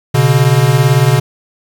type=beating tone pair; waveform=square; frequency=124.4 / 142.4 Hz; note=B2 / C#3; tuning=+13 / +47 cents; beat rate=18 Hz; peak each=-11 dBFS; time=0.14-1.2 s; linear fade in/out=10 ms; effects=7-bit